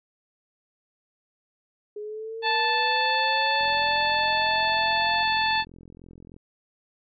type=linear sweep; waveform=sine; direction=up; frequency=415.3 to 698.5 Hz; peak=-32 dBFS; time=1.96-5.23 s; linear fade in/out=5 ms
type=harmonic tone; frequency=878 Hz; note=A5; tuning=4 cents flat; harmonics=1 / 2 / 3 / 4 / 5; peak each=-24 / -27 / -29 / -30 / -31 dBFS; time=2.42-5.65 s; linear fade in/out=50 ms
type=click train; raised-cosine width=3 ms; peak=-34 dBFS; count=120; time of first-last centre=3.61-6.365 s; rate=43.2 Hz
effects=none